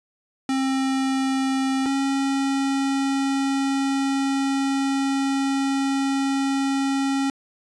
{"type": "tone pair in turn", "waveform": "square", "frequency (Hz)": [266.5, 272.9], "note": ["C4", "C#4"], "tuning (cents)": [32, -27], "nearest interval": "unison", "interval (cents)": 41, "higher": "second", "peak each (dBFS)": -21, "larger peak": "neither", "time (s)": [[0.49, 1.86], [1.86, 7.3]], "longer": "second", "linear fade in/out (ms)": 2, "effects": ["resampled to 22050 Hz"]}